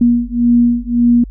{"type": "beating tone pair", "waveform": "sine", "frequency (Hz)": [237.9, 239.7], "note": ["A#3", "A#3"], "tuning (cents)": [35, 48], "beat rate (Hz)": 1.8, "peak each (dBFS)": -12, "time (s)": [0.01, 1.24], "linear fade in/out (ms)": 5, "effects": ["added 49 Hz sine -27 dBFS peak until 1.3 s"]}